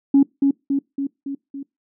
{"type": "tone with echo", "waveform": "sine", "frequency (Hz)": 277.2, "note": "C#4", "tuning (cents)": 0, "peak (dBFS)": -8, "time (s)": [0.14, 0.23], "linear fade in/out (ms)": 5, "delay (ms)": 280, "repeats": 5, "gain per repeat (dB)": -4, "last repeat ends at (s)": 1.63, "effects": ["noise-tail reverb RT60 0.2 s tail -23 dB re dry", "tanh soft clip ceiling -6 dBFS"]}